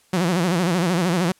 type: tone with vibrato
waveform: sawtooth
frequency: 175.8 Hz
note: F3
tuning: 12 cents sharp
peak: -14 dBFS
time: 0.13-1.32 s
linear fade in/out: 5 ms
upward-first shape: sine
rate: 13 Hz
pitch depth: 130 cents each way
effects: white hiss -58 dBFS RMS until 1.39 s + low-pass 11000 Hz 12 dB/octave